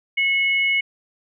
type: tone pair together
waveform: sine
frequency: 2189 / 2922 Hz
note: C#7 / F#7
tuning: -22 / -22 cents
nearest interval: perfect fourth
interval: 500 cents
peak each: -17 / -26 dBFS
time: 0.17-0.81 s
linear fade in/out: 10 ms
effects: none